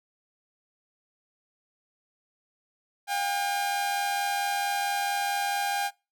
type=tone pair together; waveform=sawtooth; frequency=720 / 804.5 Hz; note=F#5 / G5; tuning=-47 / +45 cents; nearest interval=major second; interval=192 cents; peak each=-31 / -23 dBFS; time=3.07-5.91 s; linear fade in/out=50 ms; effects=noise-tail reverb RT60 0.3 s tail -26 dB re dry